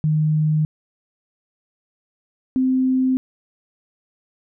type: tone pair in turn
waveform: sine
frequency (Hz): 154.1 / 259.2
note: D#3 / C4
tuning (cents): -16 / -16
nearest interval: major sixth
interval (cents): 900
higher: second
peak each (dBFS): -15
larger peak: neither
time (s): 0.04-0.65 / 2.56-3.17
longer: neither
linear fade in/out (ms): 0
effects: none